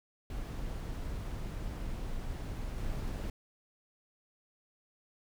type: noise with level steps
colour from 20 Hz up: brown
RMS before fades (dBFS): -38 / -36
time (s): 0.3-3.3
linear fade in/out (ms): 2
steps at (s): 2.78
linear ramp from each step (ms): 2
effects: none